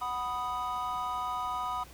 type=chord; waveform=triangle; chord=B major; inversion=second; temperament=equal; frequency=740 / 987.8 / 1244.5 Hz; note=F#5 / B5 / D#6; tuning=0 / 0 / 0 cents; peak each=-36 / -33 / -33 dBFS; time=0.01-1.84 s; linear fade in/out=10 ms; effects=added 60 Hz sine -53 dBFS peak until 1.93 s + pink hiss -53 dBFS RMS until 1.93 s